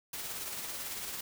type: noise with tremolo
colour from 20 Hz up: white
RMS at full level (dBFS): -38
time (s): 0.13-1.21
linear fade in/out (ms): 5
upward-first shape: triangle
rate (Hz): 18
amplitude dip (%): 40
effects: none